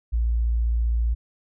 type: tone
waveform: sine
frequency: 57.6 Hz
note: A#1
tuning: 20 cents flat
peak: -19 dBFS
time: 0.12-1.15 s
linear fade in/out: 20 ms
effects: none